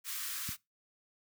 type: high-pass noise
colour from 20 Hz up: white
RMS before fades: -39 dBFS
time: 0.04-0.57 s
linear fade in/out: 50 ms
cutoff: 1100 Hz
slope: 48 dB/octave
type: click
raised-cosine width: 5 ms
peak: -28 dBFS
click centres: 0.49 s
effects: noise-tail reverb RT60 0.2 s tail -22 dB re dry + high-pass 80 Hz 12 dB/octave